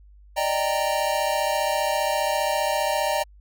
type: chord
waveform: square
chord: Eb major seventh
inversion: third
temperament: equal with one note detuned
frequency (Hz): 587.3 / 622.3 / 784 / 925.4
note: D5 / Eb5 / G5 / Bb5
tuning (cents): 0 / 0 / 0 / -13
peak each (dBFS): -28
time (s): 0.36-3.24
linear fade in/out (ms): 20
effects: added 50 Hz sine -47 dBFS peak until 3.4 s